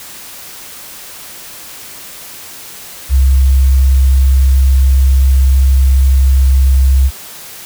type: tone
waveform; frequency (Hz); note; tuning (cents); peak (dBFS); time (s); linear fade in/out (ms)
sine; 66.4; C2; +26; -5; 3.09-7.11; 50
effects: white hiss -31 dBFS RMS until 7.65 s